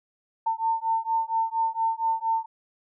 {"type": "beating tone pair", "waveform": "sine", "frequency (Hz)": [899, 903.3], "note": ["A5", "A5"], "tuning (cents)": [37, 45], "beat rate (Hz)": 4.3, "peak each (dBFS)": -26, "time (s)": [0.46, 2.46], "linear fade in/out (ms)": 10, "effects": []}